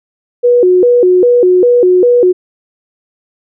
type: tone with vibrato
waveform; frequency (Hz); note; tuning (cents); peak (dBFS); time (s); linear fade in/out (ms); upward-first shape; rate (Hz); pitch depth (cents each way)
sine; 420.7; G#4; +22; -4; 0.43-2.33; 20; square; 2.5; 250
effects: none